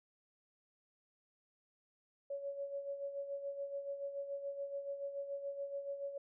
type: tone with tremolo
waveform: sine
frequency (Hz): 560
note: C#5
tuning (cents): +18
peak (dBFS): -37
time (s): 2.3-6.18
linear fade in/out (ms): 5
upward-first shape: sine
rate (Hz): 7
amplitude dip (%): 60
effects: none